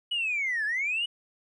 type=linear two-way sweep; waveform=triangle; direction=down then up; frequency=2960 to 1661.2 to 2960 Hz; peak=-23 dBFS; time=0.11-1.06 s; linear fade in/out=10 ms; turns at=0.65 s; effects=tanh soft clip ceiling -23 dBFS + resampled to 22050 Hz